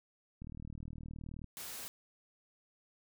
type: click train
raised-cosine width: 5 ms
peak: -34 dBFS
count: 41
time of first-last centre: 0.42-1.443 s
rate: 39.1 Hz
type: noise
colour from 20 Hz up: white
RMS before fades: -45 dBFS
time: 1.57-1.88 s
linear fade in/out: 0 ms
effects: none